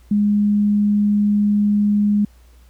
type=tone; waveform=sine; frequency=206.6 Hz; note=G#3; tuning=9 cents flat; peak=-13 dBFS; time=0.11-2.25 s; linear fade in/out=5 ms; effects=added 60 Hz sine -45 dBFS peak until 2.69 s + pink hiss -57 dBFS RMS until 2.69 s